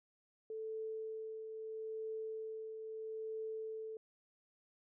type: tone with tremolo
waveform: sine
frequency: 440 Hz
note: A4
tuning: in tune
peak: -39 dBFS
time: 0.5-3.97 s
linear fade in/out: 2 ms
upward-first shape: triangle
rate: 0.77 Hz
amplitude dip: 45%
effects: none